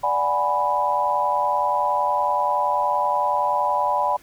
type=chord; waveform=sine; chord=G# half-diminished seventh; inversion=second; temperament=equal; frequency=587.3 / 740 / 830.6 / 987.8 Hz; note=D5 / F#5 / G#5 / B5; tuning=0 / 0 / 0 / 0 cents; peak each=-26 / -27 / -24 / -21 dBFS; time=0.03-4.17 s; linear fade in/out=10 ms; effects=pink hiss -51 dBFS RMS until 4.22 s